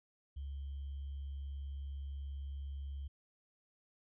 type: tone with sample-and-hold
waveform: sine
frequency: 69.3 Hz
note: C#2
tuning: in tune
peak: -40 dBFS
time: 0.36-3.08 s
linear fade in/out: 10 ms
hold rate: 3150 Hz
effects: resampled to 11025 Hz